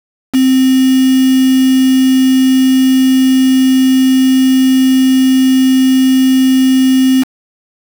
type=tone with quantisation; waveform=sine; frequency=261.3 Hz; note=C4; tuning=2 cents flat; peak=-6 dBFS; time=0.33-7.24 s; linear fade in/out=20 ms; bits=3; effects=none